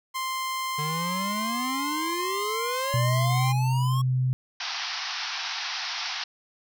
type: tone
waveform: sawtooth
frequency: 1046.5 Hz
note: C6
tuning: in tune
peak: -24 dBFS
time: 0.14-3.53 s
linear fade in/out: 20 ms
type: exponential sweep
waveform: square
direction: up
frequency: 146.9 to 1108.7 Hz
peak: -31 dBFS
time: 0.78-4.02 s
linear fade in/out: 10 ms
type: tone with pitch glide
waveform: sine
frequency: 123.47 to 128.34 Hz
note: B2 to C3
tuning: 0 to -33 cents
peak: -21 dBFS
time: 2.94-4.33 s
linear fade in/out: 0 ms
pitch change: +67 cents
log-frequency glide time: 3.06-3.44 s
type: band-pass noise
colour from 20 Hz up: white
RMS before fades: -32 dBFS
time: 4.6-6.24 s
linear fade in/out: 5 ms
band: 710 to 5700 Hz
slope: 96 dB/octave
effects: none